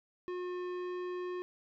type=tone with tanh clipping; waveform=sine; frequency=359.9 Hz; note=F#4; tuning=48 cents flat; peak=-38 dBFS; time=0.28-1.42 s; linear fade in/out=0 ms; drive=15 dB; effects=none